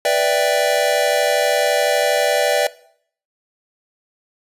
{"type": "chord", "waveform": "square", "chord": "E minor seventh", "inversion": "second", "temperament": "equal", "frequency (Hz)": [493.9, 587.3, 659.3, 784], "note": ["B4", "D5", "E5", "G5"], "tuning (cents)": [0, 0, 0, 0], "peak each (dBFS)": [-22, -18, -21, -23], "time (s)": [0.05, 2.67], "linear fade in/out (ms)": 2, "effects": ["noise-tail reverb RT60 0.6 s tail -19 dB re dry", "resampled to 32000 Hz"]}